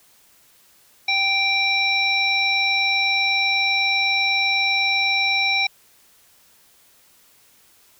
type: harmonic tone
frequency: 784 Hz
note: G5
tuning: in tune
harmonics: 1 / 3 / 5 / 7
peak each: -27 / -19 / -23 / -29 dBFS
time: 1.08-5.67 s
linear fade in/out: 5 ms
effects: white hiss -55 dBFS RMS until 7.99 s